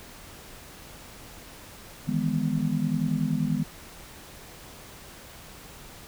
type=chord; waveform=sine; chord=E major seventh; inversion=third; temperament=just; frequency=154.51 / 164.81 / 206 / 247.2 Hz; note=D#3 / E3 / G#3 / B3; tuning=-12 / 0 / -14 / +2 cents; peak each=-29 dBFS; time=2.07-3.64 s; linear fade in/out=20 ms; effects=pink hiss -46 dBFS RMS until 6.07 s